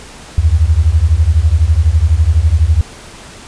sine beating tone pair, 73.42 / 85.42 Hz, D2 / F2, 0 / -38 cents, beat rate 12 Hz, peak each -10 dBFS, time 0.38-2.81 s, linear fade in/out 0 ms, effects pink hiss -34 dBFS RMS until 3.47 s + resampled to 22050 Hz

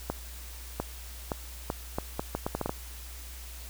accelerating click train, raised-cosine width 1 ms, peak -15 dBFS, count 12, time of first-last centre 0.1-2.694 s, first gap 700 ms, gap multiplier 0.74, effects added 60 Hz sine -42 dBFS peak until 3.69 s + white hiss -47 dBFS RMS until 3.69 s

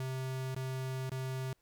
square tone with dropouts, 130.9 Hz, C3, 1 cent sharp, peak -36 dBFS, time 0-1.53 s, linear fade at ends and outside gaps 2 ms, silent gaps 0.547-0.562 / 1.096-1.117 s, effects pink hiss -75 dBFS RMS until 1.61 s

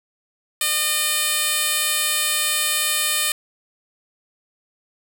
10% pulse tone with band-pass filter, 607 Hz, D#5, 43 cents flat, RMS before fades -21 dBFS, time 0.61-3.32 s, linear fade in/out 2 ms, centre 12000 Hz, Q 0.51, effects none

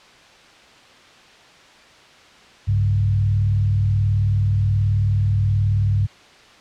sine tone with frequency modulation, 100.6 Hz, G2, 45 cents sharp, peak -15 dBFS, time 2.67-6.07 s, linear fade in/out 20 ms, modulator 38.7 Hz, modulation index 0.62, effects white hiss -47 dBFS RMS until 6.6 s + low-pass 4000 Hz 12 dB/octave

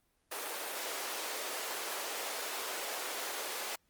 pink high-pass noise, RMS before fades -39 dBFS, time 0.31-3.76 s, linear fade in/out 10 ms, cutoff 410 Hz, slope 24 dB/octave, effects pink hiss -75 dBFS RMS until 3.89 s + Opus 32 kbps

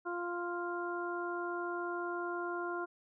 harmonic tone, 349.2 Hz, F4, in tune, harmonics 1 / 2 / 3 / 4, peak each -38 / -43 / -42 / -41 dBFS, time 0.05-2.86 s, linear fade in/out 20 ms, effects none

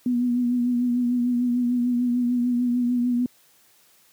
sine tone with vibrato, 244.2 Hz, B3, 19 cents flat, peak -19 dBFS, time 0.06-3.26 s, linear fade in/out 2 ms, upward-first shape triangle, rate 6.7 Hz, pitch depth 41 cents each way, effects white hiss -58 dBFS RMS until 4.12 s + high-pass 100 Hz 12 dB/octave

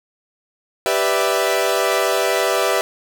sawtooth chord, E minor seventh, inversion first, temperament equal, 392 / 493.9 / 587.3 / 659.3 Hz, G4 / B4 / D5 / E5, 0 / 0 / 0 / 0 cents, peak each -18 / -18 / -19 / -17 dBFS, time 0.86-2.81 s, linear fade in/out 0 ms, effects none

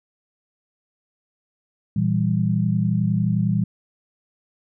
sine chord, E diminished, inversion second, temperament equal, 116.54 / 164.81 / 196 Hz, Bb2 / E3 / G3, 0 / 0 / 0 cents, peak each -22 dBFS, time 1.96-3.64 s, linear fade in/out 5 ms, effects none

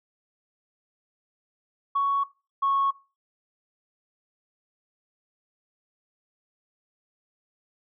sine tone pair in turn, 1114 / 1101.8 Hz, C#6 / C#6, +8 / -11 cents, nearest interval unison, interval 19 cents, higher first, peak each -20 dBFS, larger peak neither, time 1.95-2.24 / 2.62-2.91 s, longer neither, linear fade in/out 10 ms, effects noise-tail reverb RT60 0.3 s tail -19 dB re dry + tanh soft clip ceiling -16 dBFS

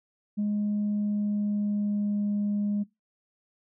sine tone with pitch glide, 207.7 to 205.6 Hz, G#3 to G#3, 0 to -17 cents, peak -23 dBFS, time 0.37-2.84 s, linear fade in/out 20 ms, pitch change -17 cents, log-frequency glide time 0.84-2.3 s, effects noise-tail reverb RT60 0.2 s tail -22 dB re dry + tanh soft clip ceiling -22 dBFS

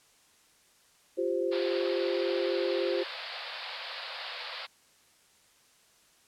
sine chord, F suspended second, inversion none, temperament just, 349.2 / 392.9 / 523.8 Hz, F4 / G4 / C5, 0 / +4 / +2 cents, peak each -31 / -32 / -31 dBFS, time 1.17-3.04 s, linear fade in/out 20 ms
white band-pass noise, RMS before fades -40 dBFS, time 1.51-4.67 s, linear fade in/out 20 ms, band 490 to 4800 Hz, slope 96 dB/octave
effects white hiss -63 dBFS RMS until 6.27 s + low-pass 10000 Hz 12 dB/octave

